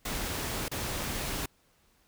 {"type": "noise with dropouts", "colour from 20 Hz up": "pink", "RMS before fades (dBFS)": -34, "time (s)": [0.05, 1.46], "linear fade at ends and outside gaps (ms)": 5, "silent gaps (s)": [0.683, 0.714], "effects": ["pink hiss -67 dBFS RMS until 2.07 s"]}